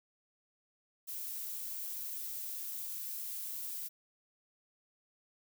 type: noise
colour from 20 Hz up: violet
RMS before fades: -41 dBFS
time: 1.07-3.89 s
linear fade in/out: 20 ms
effects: none